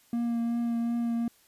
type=tone with vibrato; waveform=triangle; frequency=234.4 Hz; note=A#3; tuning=10 cents sharp; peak=-24 dBFS; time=0.13-1.28 s; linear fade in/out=2 ms; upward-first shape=triangle; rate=2.7 Hz; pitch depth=17 cents each way; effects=white hiss -62 dBFS RMS until 1.47 s + resampled to 32000 Hz